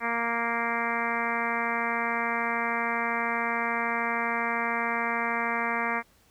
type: harmonic tone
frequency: 233.1 Hz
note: A#3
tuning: in tune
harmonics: 1 / 2 / 3 / 4 / 5 / 6 / 7 / 8 / 9 / 10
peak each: -36 / -37 / -35 / -33 / -33 / -37 / -35 / -36 / -33 / -37 dBFS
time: 0-6.03 s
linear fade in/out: 50 ms
effects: pink hiss -62 dBFS RMS until 6.3 s